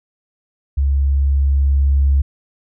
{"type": "tone with level ramp", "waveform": "sine", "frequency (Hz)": 69.3, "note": "C#2", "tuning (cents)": 0, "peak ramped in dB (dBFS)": [-12, -9], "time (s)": [0.77, 2.22], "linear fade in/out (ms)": 10, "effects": ["tanh soft clip ceiling -6 dBFS"]}